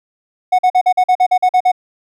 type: tone bursts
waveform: triangle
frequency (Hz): 735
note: F#5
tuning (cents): -12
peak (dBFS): -6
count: 11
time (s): 0.52-1.718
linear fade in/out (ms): 10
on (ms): 68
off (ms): 45
effects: none